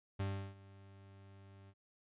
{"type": "tone with ADSR envelope", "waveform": "40% pulse", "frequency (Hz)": 98, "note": "G2", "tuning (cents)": 0, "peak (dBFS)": -34, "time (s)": [0.19, 1.74], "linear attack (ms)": 12, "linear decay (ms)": 340, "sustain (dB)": -21, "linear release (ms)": 52, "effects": ["resampled to 8000 Hz"]}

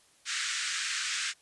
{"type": "band-pass noise", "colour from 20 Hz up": "pink", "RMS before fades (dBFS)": -33, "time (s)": [0.25, 1.34], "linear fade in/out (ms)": 50, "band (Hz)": [1400, 8500], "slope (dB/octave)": 48, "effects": ["white hiss -63 dBFS RMS until 1.41 s", "resampled to 24000 Hz"]}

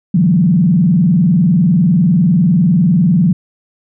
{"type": "tone with vibrato", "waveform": "sine", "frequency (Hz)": 173.7, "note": "F3", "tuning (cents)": -9, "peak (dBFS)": -7, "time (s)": [0.14, 3.33], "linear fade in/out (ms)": 5, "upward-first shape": "square", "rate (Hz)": 20, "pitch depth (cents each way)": 210, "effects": []}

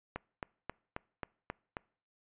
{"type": "click train", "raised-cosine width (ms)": 0.5, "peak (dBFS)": -22, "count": 7, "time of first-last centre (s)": [0.16, 1.769], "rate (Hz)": 3.73, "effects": ["noise-tail reverb RT60 0.5 s tail -25 dB re dry", "resampled to 8000 Hz"]}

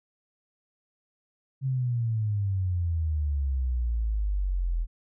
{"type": "exponential sweep", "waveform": "sine", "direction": "down", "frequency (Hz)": [135.8, 40.5], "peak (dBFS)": -24, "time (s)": [1.61, 4.87], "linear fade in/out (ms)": 50, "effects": []}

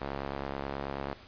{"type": "tone with band-pass filter", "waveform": "sawtooth", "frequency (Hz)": 69.3, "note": "C#2", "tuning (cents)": 0, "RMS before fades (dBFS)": -37, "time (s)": [0.01, 1.13], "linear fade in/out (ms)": 0, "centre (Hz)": 780, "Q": 0.77, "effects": ["pink hiss -52 dBFS RMS until 1.27 s", "resampled to 11025 Hz"]}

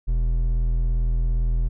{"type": "tone with hard clipping", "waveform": "triangle", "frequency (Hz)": 41.2, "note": "E1", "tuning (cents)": 0, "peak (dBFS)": -20, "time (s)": [0.07, 1.69], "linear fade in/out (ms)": 20, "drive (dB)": 10, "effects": []}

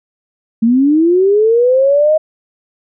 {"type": "linear sweep", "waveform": "sine", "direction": "up", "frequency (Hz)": [220, 632], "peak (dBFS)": -7, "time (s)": [0.62, 2.18], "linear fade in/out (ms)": 10, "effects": []}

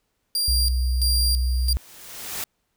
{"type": "tone with tremolo", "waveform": "sawtooth", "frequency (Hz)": 4764, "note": "D8", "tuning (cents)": 24, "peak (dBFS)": -18, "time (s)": [0.35, 1.73], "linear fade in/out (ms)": 2, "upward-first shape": "square", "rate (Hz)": 1.5, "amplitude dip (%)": 80}
{"type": "tone", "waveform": "sine", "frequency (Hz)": 62.3, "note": "B1", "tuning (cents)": 16, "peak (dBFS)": -19, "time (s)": [0.48, 1.77], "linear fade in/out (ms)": 0}
{"type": "noise with exponential growth", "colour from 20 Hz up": "white", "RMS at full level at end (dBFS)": -28, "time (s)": [1.29, 2.44], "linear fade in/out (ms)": 1, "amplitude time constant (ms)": 250}
{"effects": ["pink hiss -73 dBFS RMS until 2.76 s"]}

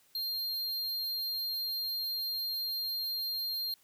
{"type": "tone", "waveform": "square", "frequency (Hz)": 4198, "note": "C8", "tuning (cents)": 5, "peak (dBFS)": -33, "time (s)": [0.15, 3.74], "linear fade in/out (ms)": 2, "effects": ["white hiss -66 dBFS RMS until 3.83 s"]}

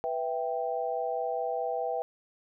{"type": "chord", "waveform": "sine", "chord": "E minor", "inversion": "second", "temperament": "equal", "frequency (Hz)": [493.9, 659.3, 784], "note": ["B4", "E5", "G5"], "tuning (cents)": [0, 0, 0], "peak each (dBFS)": -33, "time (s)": [0.04, 2.02], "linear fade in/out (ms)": 0, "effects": []}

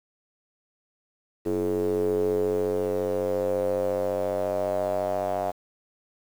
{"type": "tone with band-pass filter sweep", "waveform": "square", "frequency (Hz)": 47.24, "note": "F#1", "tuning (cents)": 37, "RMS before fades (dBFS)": -26, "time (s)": [1.45, 5.52], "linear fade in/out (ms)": 20, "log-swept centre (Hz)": [380, 680], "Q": 6.9, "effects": ["8-bit"]}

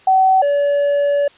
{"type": "tone pair in turn", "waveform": ["sine", "triangle"], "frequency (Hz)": [759, 572.3], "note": ["F#5", "D5"], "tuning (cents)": [44, -45], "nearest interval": "perfect fourth", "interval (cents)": 489, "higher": "first", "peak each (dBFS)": [-9, -11], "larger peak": "first", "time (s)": [[0.07, 0.42], [0.42, 1.28]], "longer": "second", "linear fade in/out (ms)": 5, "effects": ["white hiss -48 dBFS RMS until 1.37 s", "resampled to 8000 Hz"]}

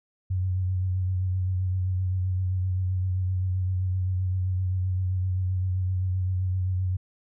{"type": "tone with vibrato", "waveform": "sine", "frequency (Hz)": 92.5, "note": "F#2", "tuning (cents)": 0, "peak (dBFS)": -23, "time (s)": [0.3, 6.97], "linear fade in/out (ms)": 10, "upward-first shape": "triangle", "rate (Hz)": 7.7, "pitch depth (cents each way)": 36, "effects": []}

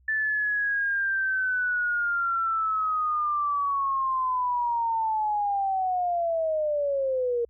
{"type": "linear sweep", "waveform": "sine", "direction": "down", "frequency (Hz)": [1760, 466.2], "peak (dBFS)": -23, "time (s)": [0.08, 7.45], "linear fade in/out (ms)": 5, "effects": ["added 63 Hz sine -57 dBFS peak until 7.49 s"]}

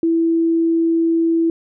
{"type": "tone", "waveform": "sine", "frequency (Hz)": 330.5, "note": "E4", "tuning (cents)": 5, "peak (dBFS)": -13, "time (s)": [0.03, 1.5], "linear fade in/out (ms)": 2, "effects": []}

